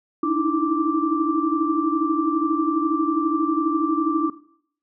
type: tone cluster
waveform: sine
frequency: 294.1 / 316.5 / 328.7 / 1173 Hz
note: D4 / D#4 / E4 / D6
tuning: +3 / +30 / -5 / -2 cents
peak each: -24 dBFS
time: 0.23-4.3 s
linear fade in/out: 5 ms
effects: noise-tail reverb RT60 0.6 s tail -17 dB re dry